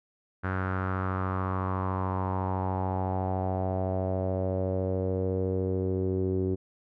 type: tone with low-pass filter sweep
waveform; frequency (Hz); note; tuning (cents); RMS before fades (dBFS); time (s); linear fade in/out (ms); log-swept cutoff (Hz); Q
sawtooth; 93.8; F#2; +24; -29; 0.43-6.56; 20; 1500 to 360; 4.6
effects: none